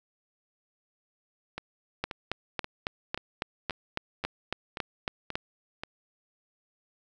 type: two click trains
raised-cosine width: 0.3 ms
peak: -13 / -19 dBFS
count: 13 / 9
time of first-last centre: 2.04-5.355 / 1.58-5.835 s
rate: 3.62 / 1.88 Hz
effects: none